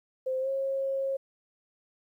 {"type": "tone with pitch glide", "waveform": "sine", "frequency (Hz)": [520, 541.1], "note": ["C5", "C#5"], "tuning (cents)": [-11, -42], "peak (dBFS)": -27, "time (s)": [0.26, 1.17], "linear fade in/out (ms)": 10, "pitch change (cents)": 69, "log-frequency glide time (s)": [0.4, 0.49], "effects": ["11-bit"]}